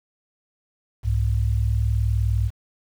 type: tone pair together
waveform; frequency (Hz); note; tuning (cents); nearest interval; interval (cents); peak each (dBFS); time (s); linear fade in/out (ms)
sine; 64.83 / 104.5; C2 / G#2; -15 / +11; minor sixth; 826; -21; 1.03-2.51; 50
effects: 8-bit